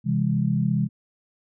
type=chord; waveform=sine; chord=C augmented; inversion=none; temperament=equal with one note detuned; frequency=130.81 / 164.81 / 203.5 Hz; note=C3 / E3 / G#3; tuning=0 / 0 / -35 cents; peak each=-24 dBFS; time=0.04-0.89 s; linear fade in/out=50 ms; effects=none